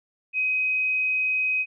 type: tone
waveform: sine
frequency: 2522 Hz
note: D#7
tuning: 23 cents sharp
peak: -21 dBFS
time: 0.33-1.66 s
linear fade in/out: 50 ms
effects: none